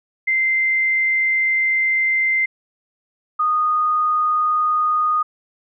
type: tone pair in turn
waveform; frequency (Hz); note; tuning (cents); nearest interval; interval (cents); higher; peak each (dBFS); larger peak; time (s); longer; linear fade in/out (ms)
sine; 2082 / 1234.8; C7 / D#6; -9 / -14; major sixth; 905; first; -15; neither; 0.27-2.46 / 3.39-5.23; first; 10
effects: none